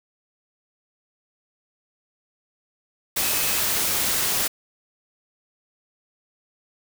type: tone in noise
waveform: sine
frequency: 2563 Hz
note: E7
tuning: 49 cents flat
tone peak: -34 dBFS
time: 3.21-3.6 s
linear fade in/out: 10 ms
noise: white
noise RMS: -23 dBFS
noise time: 3.16-4.48 s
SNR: -14 dB
effects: none